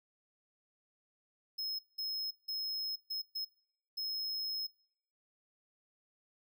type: tone bursts at uneven times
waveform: square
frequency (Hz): 5160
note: E8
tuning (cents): -38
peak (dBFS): -36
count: 6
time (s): 1.58-1.79 / 1.98-2.31 / 2.48-2.96 / 3.1-3.22 / 3.35-3.45 / 3.97-4.67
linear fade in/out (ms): 10
effects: noise-tail reverb RT60 0.7 s tail -26 dB re dry